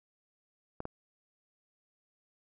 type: clicks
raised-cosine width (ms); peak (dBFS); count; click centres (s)
1; -24; 2; 0.804 / 0.854
effects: none